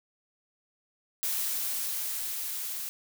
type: noise with level ramp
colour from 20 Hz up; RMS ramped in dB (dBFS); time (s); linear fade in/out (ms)
blue; -30 to -36; 1.23-2.89; 0
effects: none